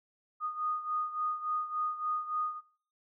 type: beating tone pair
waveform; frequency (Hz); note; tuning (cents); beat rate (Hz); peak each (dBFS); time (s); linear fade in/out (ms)
sine; 1234 / 1237.5; D#6 / D#6; -15 / -10; 3.5; -33 / -37; 0.4-2.61; 50
effects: noise-tail reverb RT60 0.5 s tail -20 dB re dry